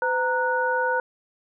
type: tone cluster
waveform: sine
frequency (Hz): 507 / 928 / 1471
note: B4 / A#5 / F#6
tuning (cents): +45 / -8 / -11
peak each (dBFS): -25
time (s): 0.02-1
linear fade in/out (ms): 2
effects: none